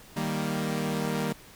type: chord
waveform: sawtooth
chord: Eb major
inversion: none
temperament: equal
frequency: 155.56 / 196 / 233.1 Hz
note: Eb3 / G3 / Bb3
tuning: 0 / 0 / 0 cents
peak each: -28 dBFS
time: 0.16-1.33 s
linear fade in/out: 10 ms
effects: pink hiss -51 dBFS RMS until 1.55 s